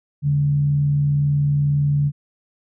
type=tone with frequency modulation; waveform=sine; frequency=144.2 Hz; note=D3; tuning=31 cents flat; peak=-15 dBFS; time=0.22-2.12 s; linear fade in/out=50 ms; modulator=62 Hz; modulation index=0.2; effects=none